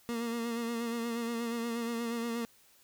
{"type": "tone with vibrato", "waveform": "30% pulse", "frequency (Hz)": 233.1, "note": "A#3", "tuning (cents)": 0, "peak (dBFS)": -30, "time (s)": [0.09, 2.45], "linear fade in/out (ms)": 0, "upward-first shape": "sine", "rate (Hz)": 8.4, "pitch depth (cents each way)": 35, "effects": ["white hiss -63 dBFS RMS until 2.83 s"]}